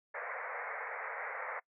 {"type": "band-pass noise", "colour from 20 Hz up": "white", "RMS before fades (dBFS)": -41, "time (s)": [0.14, 1.6], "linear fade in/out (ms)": 10, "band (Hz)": [450, 2200], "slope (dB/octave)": 96, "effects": ["noise-tail reverb RT60 0.1 s tail -23 dB re dry"]}